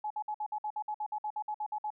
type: tone bursts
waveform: sine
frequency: 848 Hz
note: G#5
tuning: 36 cents sharp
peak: -32 dBFS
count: 16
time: 0.04-1.904 s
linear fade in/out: 5 ms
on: 64 ms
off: 56 ms
effects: none